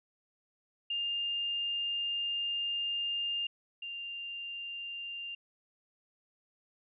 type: tone pair in turn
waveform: sine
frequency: 2808 / 2792 Hz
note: F7 / F7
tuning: +9 / -1 cents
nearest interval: unison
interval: 10 cents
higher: first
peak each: -31 / -38 dBFS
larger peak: first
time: 0.9-3.47 / 3.82-5.35 s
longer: first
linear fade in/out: 5 ms
effects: none

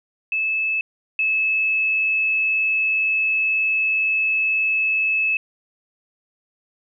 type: tone pair in turn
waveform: sine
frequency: 2610 / 2601 Hz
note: E7 / E7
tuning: -18 / -24 cents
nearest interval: unison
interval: 6 cents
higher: first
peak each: -19 / -17 dBFS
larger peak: second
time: 0.32-0.81 / 1.19-5.37 s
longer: second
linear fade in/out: 2 ms
effects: none

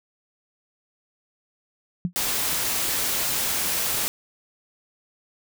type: tone with exponential decay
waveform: sine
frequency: 177 Hz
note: F3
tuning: 23 cents sharp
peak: -17 dBFS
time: 2.05-2.13 s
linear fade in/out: 0 ms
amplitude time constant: 16 ms
type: noise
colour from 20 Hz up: white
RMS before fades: -25 dBFS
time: 2.16-4.08 s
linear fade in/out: 0 ms
effects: none

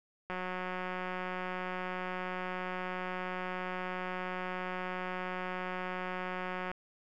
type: click train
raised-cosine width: 0.5 ms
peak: -23 dBFS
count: 1175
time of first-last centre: 0.3-6.715 s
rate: 183 Hz
effects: none

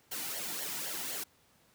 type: noise with flanger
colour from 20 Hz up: white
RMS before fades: -38 dBFS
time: 0.11-1.24 s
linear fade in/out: 10 ms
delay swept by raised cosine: 0.79 to 1.89 ms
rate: 3.9 Hz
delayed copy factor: -0.6
effects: pink hiss -66 dBFS RMS until 1.74 s + high-pass 80 Hz 12 dB/octave

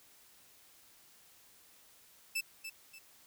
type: tone with echo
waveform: sawtooth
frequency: 2637 Hz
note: E7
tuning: in tune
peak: -29 dBFS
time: 2.35-2.41 s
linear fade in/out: 10 ms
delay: 290 ms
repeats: 2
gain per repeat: -9 dB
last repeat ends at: 2.99 s
effects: white hiss -62 dBFS RMS until 3.26 s

